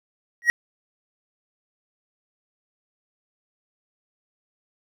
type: tone with exponential growth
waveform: triangle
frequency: 1900 Hz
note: A#6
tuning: 33 cents sharp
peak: -7 dBFS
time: 0.42-0.5 s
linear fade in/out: 0 ms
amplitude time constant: 16 ms
effects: none